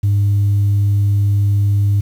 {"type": "tone", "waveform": "sine", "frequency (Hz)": 101.2, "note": "G#2", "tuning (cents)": -44, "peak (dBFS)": -9, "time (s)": [0.03, 2.01], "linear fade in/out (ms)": 10, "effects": ["tanh soft clip ceiling -9 dBFS", "7-bit"]}